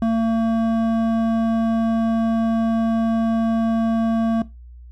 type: tone with hard clipping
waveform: sine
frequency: 226.4 Hz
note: A3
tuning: 50 cents sharp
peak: -18 dBFS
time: 0.02-4.42 s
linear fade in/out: 2 ms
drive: 10 dB
effects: noise-tail reverb RT60 0.2 s tail -17 dB re dry + added 60 Hz sine -38 dBFS peak until 4.91 s